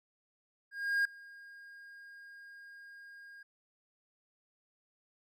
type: tone with ADSR envelope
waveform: triangle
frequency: 1622 Hz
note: G#6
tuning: 41 cents flat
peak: -24 dBFS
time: 0.71-3.43 s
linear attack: 340 ms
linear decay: 4 ms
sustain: -24 dB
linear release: 6 ms
effects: none